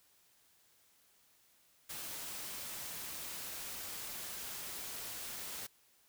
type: noise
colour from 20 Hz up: white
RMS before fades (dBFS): -44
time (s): 1.89-5.67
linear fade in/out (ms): 10
effects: white hiss -69 dBFS RMS until 6.08 s